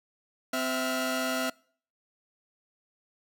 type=tone cluster; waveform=sawtooth; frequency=258.1 / 658 / 1416 Hz; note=C4 / E5 / F6; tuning=-23 / -3 / +23 cents; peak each=-28 / -27 / -31 dBFS; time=0.53-1.5 s; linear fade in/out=5 ms; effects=noise-tail reverb RT60 0.5 s tail -25 dB re dry